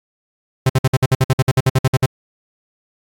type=tone bursts; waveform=45% pulse; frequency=130.81 Hz; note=C3; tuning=in tune; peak=-10 dBFS; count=16; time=0.66-2.06 s; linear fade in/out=5 ms; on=35 ms; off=56 ms; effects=AAC 48 kbps